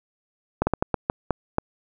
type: slowing click train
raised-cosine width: 1 ms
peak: -6 dBFS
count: 8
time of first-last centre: 0.62-1.584 s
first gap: 50 ms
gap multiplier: 1.33
effects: none